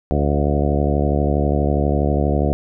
harmonic tone with a mistuned harmonic, 72.3 Hz, D2, 27 cents flat, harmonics 1 / 2 / 3 / 4 / 5 / 6 / 7 / 8 / 9 / 10, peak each -19 / -22 / -24 / -25 / -26 / -27 / -27 / -28 / -29 / -29 dBFS, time 0.11-2.53 s, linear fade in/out 0 ms, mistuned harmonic 9, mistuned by +15 cents, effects none

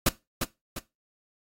pink noise with echo, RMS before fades -20 dBFS, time 0.06-0.09 s, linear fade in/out 5 ms, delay 350 ms, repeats 2, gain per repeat -7 dB, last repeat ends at 0.79 s, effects noise-tail reverb RT60 0.2 s tail -17 dB re dry + AAC 48 kbps

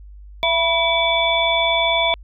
sine tone cluster, 669 / 976 / 2294 / 3461 Hz, E5 / B5 / D7 / A7, +25 / -21 / -41 / -29 cents, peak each -20 / -22 / -21 / -20 dBFS, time 0.43-2.14 s, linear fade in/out 0 ms, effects added 50 Hz sine -37 dBFS peak until 2.23 s

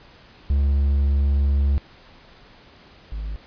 triangle tone pair in turn, 70 / 52.45 Hz, C#2 / G#1, +18 / +18 cents, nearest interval perfect fourth, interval 500 cents, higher first, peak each -14 / -24 dBFS, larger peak first, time 0.5-1.78 / 3.12-3.36 s, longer first, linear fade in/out 0 ms, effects pink hiss -49 dBFS RMS until 3.46 s + resampled to 11025 Hz

